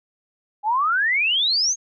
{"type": "exponential sweep", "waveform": "sine", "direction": "up", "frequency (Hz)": [808, 6630], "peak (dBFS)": -17, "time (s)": [0.63, 1.76], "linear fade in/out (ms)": 50, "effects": []}